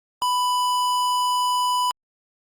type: tone with hard clipping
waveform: sine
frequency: 993 Hz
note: B5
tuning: 9 cents sharp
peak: -21 dBFS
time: 0.22-1.91 s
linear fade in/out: 0 ms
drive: 18 dB
effects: Opus 48 kbps